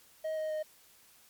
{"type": "tone with pitch steps", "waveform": "triangle", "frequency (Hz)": [630, 624.2, 618.5], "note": ["D#5", "D#5", "D#5"], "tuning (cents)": [21, 5, -10], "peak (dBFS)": -30, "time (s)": [0.24, 0.63], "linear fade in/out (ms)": 10, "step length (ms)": 130, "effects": ["white hiss -61 dBFS RMS until 1.29 s", "MP3 96 kbps"]}